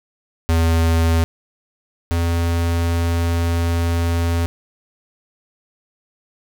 square tone pair in turn, 82.41 / 84.63 Hz, E2 / E2, 0 / +46 cents, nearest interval unison, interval 46 cents, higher second, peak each -14 / -17 dBFS, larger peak first, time 0.49-1.24 / 2.11-4.46 s, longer second, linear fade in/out 0 ms, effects none

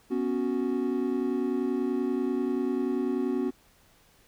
triangle chord, B suspended second, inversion none, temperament equal, 246.9 / 277.2 / 370 Hz, B3 / C#4 / F#4, 0 / 0 / 0 cents, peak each -28 dBFS, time 0.1-3.51 s, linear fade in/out 20 ms, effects pink hiss -61 dBFS RMS until 4.27 s

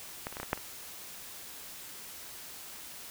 clicks, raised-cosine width 0.5 ms, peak -20 / -28 / -24 / -21 / -22 / -12 / -29 dBFS, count 7, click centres 0.269 / 0.326 / 0.369 / 0.4 / 0.431 / 0.531 / 0.576 s, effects white hiss -46 dBFS RMS until 3.1 s

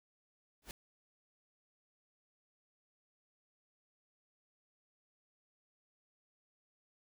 pink noise with exponential growth, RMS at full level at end -41 dBFS, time 0.62-0.71 s, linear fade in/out 1 ms, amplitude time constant 19 ms, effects none

